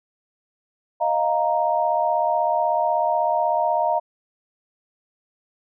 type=chord; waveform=sine; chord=Eb suspended second; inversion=none; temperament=equal; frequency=622.3 / 698.5 / 932.3 Hz; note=Eb5 / F5 / Bb5; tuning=0 / 0 / 0 cents; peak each=-23 / -22 / -22 dBFS; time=1-4 s; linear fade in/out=20 ms; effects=none